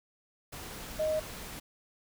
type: tone in noise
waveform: sine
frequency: 622.3 Hz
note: D#5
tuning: in tune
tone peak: -27 dBFS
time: 0.99-1.2 s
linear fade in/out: 10 ms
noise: pink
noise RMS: -43 dBFS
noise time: 0.52-1.6 s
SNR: +13 dB
effects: none